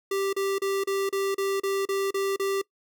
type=tone bursts; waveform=square; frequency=392 Hz; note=G4; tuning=in tune; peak=-25 dBFS; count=10; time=0.11-2.616 s; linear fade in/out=5 ms; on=220 ms; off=34 ms; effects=noise-tail reverb RT60 0.1 s tail -22 dB re dry